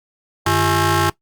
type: ring-modulated tone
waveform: 15% pulse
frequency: 246.9 Hz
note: B3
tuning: in tune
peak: -5 dBFS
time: 0.46-1.1 s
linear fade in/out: 5 ms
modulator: 589 Hz
effects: noise-tail reverb RT60 0.1 s tail -19 dB re dry + Opus 48 kbps